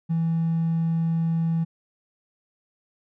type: tone with hard clipping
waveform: triangle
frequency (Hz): 164.81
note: E3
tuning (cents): 0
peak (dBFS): -21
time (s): 0.09-1.65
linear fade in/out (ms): 20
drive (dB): 4
effects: none